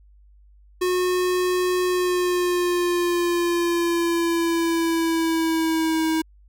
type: tone with pitch glide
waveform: square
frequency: 363.1 to 319.8 Hz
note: F#4 to D#4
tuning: -33 to +48 cents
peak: -20 dBFS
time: 0.81-6.22 s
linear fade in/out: 10 ms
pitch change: -219 cents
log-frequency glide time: 1.85-6.06 s
effects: added 50 Hz sine -49 dBFS peak until 6.48 s